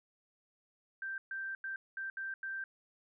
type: tone bursts at uneven times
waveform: sine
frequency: 1568 Hz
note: G6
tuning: in tune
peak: -37 dBFS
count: 6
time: 1.02-1.18 / 1.31-1.55 / 1.64-1.76 / 1.97-2.1 / 2.17-2.34 / 2.43-2.64 s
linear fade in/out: 2 ms
effects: none